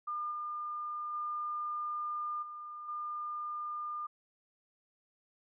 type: tone with level steps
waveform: sine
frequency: 1206 Hz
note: D6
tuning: 46 cents sharp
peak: -34 / -36 / -34 / -42 / -36 dBFS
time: 0.07-4.07 s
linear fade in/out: 10 ms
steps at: 0.31 / 1.13 / 2.42 / 2.88 s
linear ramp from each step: 10 ms
effects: none